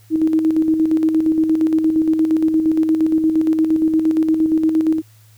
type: tone with tremolo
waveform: sine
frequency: 317.4 Hz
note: D#4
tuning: 35 cents sharp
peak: -11 dBFS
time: 0.1-5.02 s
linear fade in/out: 50 ms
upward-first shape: square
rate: 8.6 Hz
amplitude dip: 45%
effects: added 108 Hz sine -46 dBFS peak until 5.37 s + white hiss -54 dBFS RMS until 5.37 s